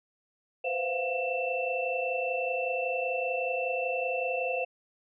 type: tone cluster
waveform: sine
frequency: 490.9 / 516 / 683 / 714 / 2673 Hz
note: B4 / C5 / F5 / F5 / E7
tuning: -10 / -24 / -39 / +38 / +23 cents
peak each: -40 / -31 / -37 / -36 / -33 dBFS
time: 0.64-4.65 s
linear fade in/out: 10 ms
effects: none